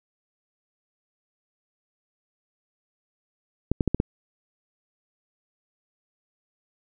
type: clicks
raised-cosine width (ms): 3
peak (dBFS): -8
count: 5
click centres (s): 3.716 / 3.808 / 3.877 / 3.946 / 4.001
effects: none